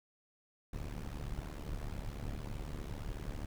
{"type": "noise with amplitude modulation", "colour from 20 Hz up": "brown", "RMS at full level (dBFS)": -37, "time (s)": [0.73, 3.46], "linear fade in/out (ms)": 5, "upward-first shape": "sine", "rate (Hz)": 73, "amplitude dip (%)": 90, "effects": []}